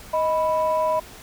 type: tone pair together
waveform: sine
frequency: 627.5 / 987.8 Hz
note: D#5 / B5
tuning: +15 / 0 cents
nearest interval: minor sixth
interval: 785 cents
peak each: -20 / -21 dBFS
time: 0.13-1 s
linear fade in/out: 10 ms
effects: tanh soft clip ceiling -13 dBFS + pink hiss -43 dBFS RMS until 1.22 s